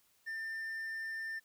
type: tone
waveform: triangle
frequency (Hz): 1794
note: A6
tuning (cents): +33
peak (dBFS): -36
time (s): 0.26-1.4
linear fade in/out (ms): 20
effects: white hiss -71 dBFS RMS until 1.44 s